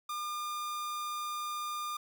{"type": "tone", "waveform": "45% pulse", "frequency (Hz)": 1206, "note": "D6", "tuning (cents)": 46, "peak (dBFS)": -35, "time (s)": [0.09, 1.97], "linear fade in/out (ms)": 5, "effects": []}